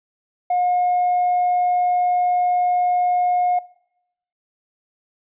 triangle tone with hard clipping, 718 Hz, F5, 48 cents sharp, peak -16 dBFS, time 0.5-3.59 s, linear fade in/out 5 ms, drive 2 dB, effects noise-tail reverb RT60 0.8 s tail -22 dB re dry + resampled to 8000 Hz

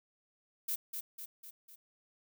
violet noise with echo, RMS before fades -35 dBFS, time 0.68-0.76 s, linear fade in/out 10 ms, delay 250 ms, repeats 4, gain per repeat -5 dB, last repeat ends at 1.76 s, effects none

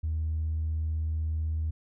triangle tone with tanh clipping, 79 Hz, D#2, 27 cents sharp, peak -27 dBFS, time 0.03-1.71 s, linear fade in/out 10 ms, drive 5 dB, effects none

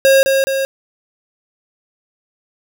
square tone with echo, 540 Hz, C#5, 45 cents flat, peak -8 dBFS, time 0.05-0.23 s, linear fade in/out 0 ms, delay 210 ms, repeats 2, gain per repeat -4 dB, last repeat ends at 0.65 s, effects none

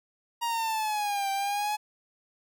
45% pulse exponential two-way sweep, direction down then up, 946 to 782 to 849 Hz, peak -27 dBFS, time 0.41-1.77 s, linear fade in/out 20 ms, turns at 1.31 s, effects none

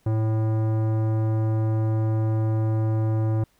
sine tone with tanh clipping, 110 Hz, A2, in tune, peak -22 dBFS, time 0.06-3.44 s, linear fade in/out 5 ms, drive 16 dB, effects pink hiss -64 dBFS RMS until 3.59 s

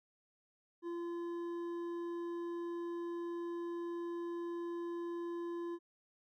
sine tone with hard clipping, 342.7 Hz, F4, 33 cents flat, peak -40 dBFS, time 0.82-5.79 s, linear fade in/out 50 ms, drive 7 dB, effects none

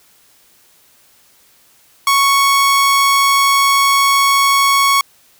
sawtooth tone, 1108.7 Hz, C#6, in tune, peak -6 dBFS, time 2.07-5.01 s, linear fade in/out 2 ms, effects white hiss -51 dBFS RMS until 5.39 s

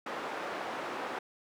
white band-pass noise, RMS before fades -38 dBFS, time 0.06-1.19 s, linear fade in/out 5 ms, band 320 to 1200 Hz, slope 12 dB/octave, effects none

